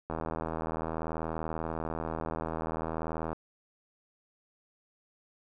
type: click train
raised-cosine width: 1 ms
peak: -20 dBFS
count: 261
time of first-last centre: 0.1-3.33 s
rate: 80.5 Hz
effects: none